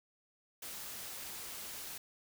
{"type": "noise", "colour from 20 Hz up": "white", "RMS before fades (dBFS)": -45, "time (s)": [0.62, 1.98], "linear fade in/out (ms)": 5, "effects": []}